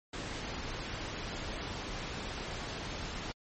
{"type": "noise", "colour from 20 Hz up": "pink", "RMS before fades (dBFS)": -39, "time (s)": [0.13, 3.32], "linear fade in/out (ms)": 5, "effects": ["low-pass 6000 Hz 12 dB/octave", "MP3 32 kbps"]}